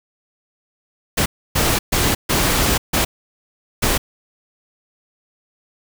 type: noise bursts at uneven times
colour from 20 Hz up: pink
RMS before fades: -17 dBFS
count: 6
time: 1.17-1.26 / 1.55-1.79 / 1.92-2.15 / 2.29-2.78 / 2.93-3.05 / 3.82-3.98 s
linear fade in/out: 10 ms
effects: none